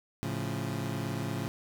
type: chord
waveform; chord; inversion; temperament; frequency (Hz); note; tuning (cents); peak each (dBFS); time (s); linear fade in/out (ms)
25% pulse; A augmented; none; equal; 110 / 138.59 / 174.61; A2 / C#3 / E#3; 0 / 0 / 0; -32 / -32 / -35; 0.23-1.48; 0
effects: none